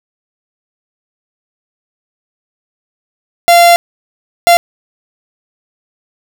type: tone bursts at uneven times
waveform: 45% pulse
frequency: 690 Hz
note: F5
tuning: 21 cents flat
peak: -3 dBFS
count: 2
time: 3.48-3.76 / 4.47-4.57 s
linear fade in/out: 0 ms
effects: none